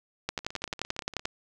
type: two click trains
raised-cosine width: 0.2 ms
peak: -24 / -12 dBFS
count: 16 / 12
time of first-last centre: 0.39-1.252 / 0.29-1.255 s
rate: 17.4 / 11.4 Hz
effects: none

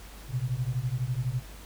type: beating tone pair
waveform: sine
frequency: 120 / 132 Hz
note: B2 / C3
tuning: -49 / +16 cents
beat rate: 12 Hz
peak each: -30 dBFS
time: 0.28-1.43 s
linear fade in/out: 50 ms
effects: added 50 Hz sine -45 dBFS peak until 1.65 s + pink hiss -49 dBFS RMS until 1.65 s

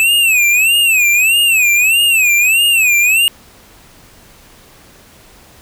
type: tone with vibrato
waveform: square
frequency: 2594 Hz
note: E7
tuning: 28 cents flat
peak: -9 dBFS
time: 0-3.28 s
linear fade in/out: 0 ms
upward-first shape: sine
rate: 1.6 Hz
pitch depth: 160 cents each way
effects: pink hiss -43 dBFS RMS until 5.61 s

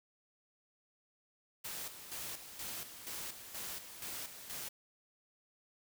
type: noise with tremolo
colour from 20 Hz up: white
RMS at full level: -43 dBFS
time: 1.64-4.69 s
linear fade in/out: 10 ms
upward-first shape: square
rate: 2.1 Hz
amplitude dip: 60%
effects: none

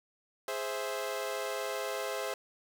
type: chord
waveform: sawtooth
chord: Ab augmented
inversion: none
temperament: equal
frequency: 415.3 / 523.3 / 659.3 Hz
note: Ab4 / C5 / E5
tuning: 0 / 0 / 0 cents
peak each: -35 / -33 / -35 dBFS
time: 0.48-2.34 s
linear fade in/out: 2 ms
effects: none

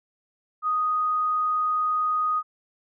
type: tone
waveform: sine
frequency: 1244.5 Hz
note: D#6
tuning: in tune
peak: -21 dBFS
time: 0.62-2.43 s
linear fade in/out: 50 ms
effects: none

